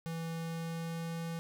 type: tone with pitch glide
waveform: square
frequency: 164.81 to 166.24 Hz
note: E3 to E3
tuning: 0 to +15 cents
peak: -37 dBFS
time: 0.06-1.39 s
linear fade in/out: 0 ms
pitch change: +15 cents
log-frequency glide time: 0.33-1.22 s
effects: none